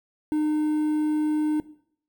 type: tone with quantisation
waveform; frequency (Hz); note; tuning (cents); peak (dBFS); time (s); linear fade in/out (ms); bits
triangle; 304.7; D#4; -36; -19; 0.32-1.6; 0; 8
effects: noise-tail reverb RT60 0.6 s tail -17 dB re dry